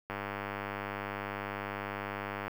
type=click train; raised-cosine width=0.5 ms; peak=-21 dBFS; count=239; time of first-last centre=0.1-2.48 s; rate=100 Hz; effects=8-bit